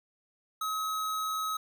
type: tone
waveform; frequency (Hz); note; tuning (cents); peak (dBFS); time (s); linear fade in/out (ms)
square; 1277; D#6; +45; -31; 0.61-1.57; 5
effects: none